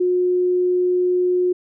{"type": "tone", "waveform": "sine", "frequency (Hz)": 361, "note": "F#4", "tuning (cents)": -43, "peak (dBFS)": -15, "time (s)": [0, 1.53], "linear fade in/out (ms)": 10, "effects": []}